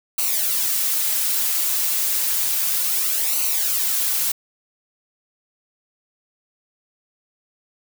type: noise with flanger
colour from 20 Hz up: blue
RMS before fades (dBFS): -21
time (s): 0.18-4.32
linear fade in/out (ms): 5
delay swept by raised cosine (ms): 0.57 to 6.57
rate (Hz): 0.31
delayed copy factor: -0.65
effects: none